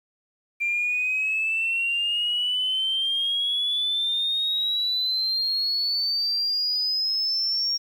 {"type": "exponential sweep", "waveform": "sine", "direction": "up", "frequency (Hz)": [2370, 5580], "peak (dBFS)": -21, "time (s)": [0.6, 7.78], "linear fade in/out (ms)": 20, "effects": ["tanh soft clip ceiling -17 dBFS", "9-bit"]}